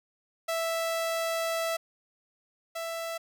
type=tone pair in turn; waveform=sawtooth; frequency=659.3 / 662.2 Hz; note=E5 / E5; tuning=0 / +8 cents; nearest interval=unison; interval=8 cents; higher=second; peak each=-24 / -29 dBFS; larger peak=first; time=0.48-1.77 / 2.75-3.18 s; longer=first; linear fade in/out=10 ms; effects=none